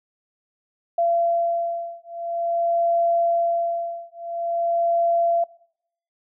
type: beating tone pair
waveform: sine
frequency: 681 / 681.48 Hz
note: F5 / F5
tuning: -44 / -43 cents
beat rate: 0.48 Hz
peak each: -23 dBFS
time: 0.98-5.44 s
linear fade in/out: 5 ms
effects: noise-tail reverb RT60 0.7 s tail -22 dB re dry